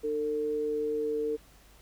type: tone pair together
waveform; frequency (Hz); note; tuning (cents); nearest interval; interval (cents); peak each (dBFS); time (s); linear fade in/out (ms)
sine; 301.7 / 450.5; D4 / A4; +47 / +41; perfect fifth; 694; -37 / -28; 0.03-1.37; 20
effects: added 50 Hz sine -58 dBFS peak until 1.81 s + pink hiss -59 dBFS RMS until 1.81 s